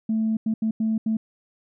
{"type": "tone bursts at uneven times", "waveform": "sine", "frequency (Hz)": 220.7, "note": "A3", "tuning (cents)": 5, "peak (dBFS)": -19, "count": 5, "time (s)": [[0.09, 0.37], [0.46, 0.54], [0.62, 0.71], [0.8, 0.98], [1.06, 1.17]], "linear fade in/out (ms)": 5, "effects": ["tanh soft clip ceiling -16 dBFS"]}